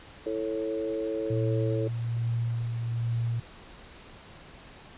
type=chord; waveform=sine; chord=A major; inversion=second; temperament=equal with one note detuned; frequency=329.6 / 440 / 551.2 Hz; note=E4 / A4 / C#5; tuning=0 / 0 / -10 cents; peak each=-33 / -31 / -34 dBFS; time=0.26-1.88 s; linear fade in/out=5 ms
type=tone with tremolo; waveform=sine; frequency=116.6 Hz; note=A#2; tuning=1 cent sharp; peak=-25 dBFS; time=1.3-3.4 s; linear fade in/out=5 ms; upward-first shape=sine; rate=1.2 Hz; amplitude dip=35%
effects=pink hiss -49 dBFS RMS until 4.97 s + resampled to 8000 Hz